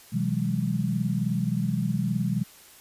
sine tone cluster, 126.4 / 162.1 / 185.6 / 204.7 Hz, B2 / E3 / F#3 / G#3, +41 / -29 / +6 / -25 cents, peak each -29 dBFS, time 0.12-2.44 s, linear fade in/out 20 ms, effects white hiss -51 dBFS RMS until 2.8 s + resampled to 32000 Hz

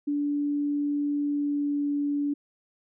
sine tone with pitch glide, 289.8 to 288.1 Hz, D4 to D4, -23 to -33 cents, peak -24 dBFS, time 0.07-2.34 s, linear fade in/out 10 ms, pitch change -10 cents, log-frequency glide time 1.22-1.9 s, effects none

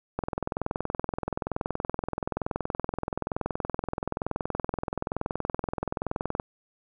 click train, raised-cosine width 1 ms, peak -14 dBFS, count 132, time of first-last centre 0.19-6.399 s, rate 21.1 Hz, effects none

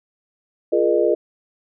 sine tone cluster, 346.8 / 419 / 476.8 / 610 Hz, F4 / G#4 / A#4 / D#5, -12 / +15 / +39 / -34 cents, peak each -20 dBFS, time 0.72-1.15 s, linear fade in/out 10 ms, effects none

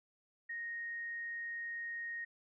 sine tone, 1864.7 Hz, A#6, in tune, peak -39 dBFS, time 0.49-2.25 s, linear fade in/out 10 ms, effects none

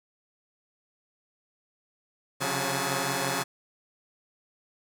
5% pulse tone cluster, 134.8 / 140.5 / 180.9 / 856 Hz, C#3 / C#3 / F#3 / A5, -48 / +24 / -39 / -48 cents, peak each -21 dBFS, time 2.4-3.44 s, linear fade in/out 20 ms, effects none

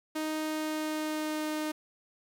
sawtooth tone with pitch glide, 311.1 to 307.3 Hz, D#4 to D#4, 0 to -21 cents, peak -27 dBFS, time 0.15-1.72 s, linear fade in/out 10 ms, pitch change -21 cents, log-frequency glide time 0.37-1.48 s, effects 10-bit

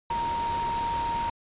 sine tone in noise, 932.3 Hz, A#5, in tune, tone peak -26 dBFS, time 0.1-1.3 s, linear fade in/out 5 ms, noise pink, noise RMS -36 dBFS, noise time 0.1-1.3 s, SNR +7 dB, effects resampled to 8000 Hz

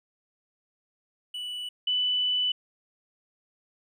triangle / sine tone pair in turn, 2960 / 2986 Hz, F#7 / F#7, 0 / +15 cents, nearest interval unison, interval 15 cents, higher second, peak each -31 / -23 dBFS, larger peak second, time 1.34-1.69 / 1.87-2.52 s, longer second, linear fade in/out 5 ms, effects none

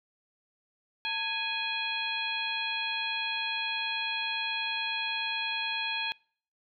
harmonic tone with a mistuned harmonic, 830.6 Hz, G#5, in tune, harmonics 1 / 2 / 3 / 4 / 5, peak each -38 / -38 / -33 / -35 / -39 dBFS, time 1.05-6.12 s, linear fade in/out 0 ms, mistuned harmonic 1, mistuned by +130 cents, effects noise-tail reverb RT60 0.5 s tail -25 dB re dry

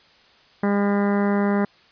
harmonic tone with a mistuned harmonic, 202.1 Hz, G#3, 47 cents flat, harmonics 1 / 2 / 3 / 4 / 5 / 6 / 7 / 8 / 9 / 10, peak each -19 / -25 / -29 / -31 / -33 / -35 / -36 / -37 / -38 / -39 dBFS, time 0.63-1.65 s, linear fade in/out 5 ms, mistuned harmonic 10, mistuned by -33 cents, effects white hiss -54 dBFS RMS until 1.91 s + resampled to 11025 Hz

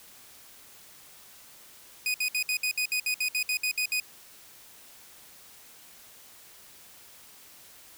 sawtooth tone bursts, 2489 Hz, D#7, in tune, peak -22 dBFS, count 14, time 2.06-4 s, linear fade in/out 2 ms, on 81 ms, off 62 ms, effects white hiss -52 dBFS RMS until 7.97 s

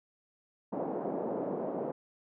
white band-pass noise, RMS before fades -35 dBFS, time 0.72-1.92 s, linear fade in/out 10 ms, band 190 to 660 Hz, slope 24 dB/octave, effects none

